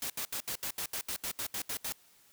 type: noise bursts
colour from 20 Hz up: white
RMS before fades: -36 dBFS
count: 13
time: 0.02-1.923 s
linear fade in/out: 2 ms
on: 79 ms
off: 73 ms
effects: white hiss -63 dBFS RMS until 2.32 s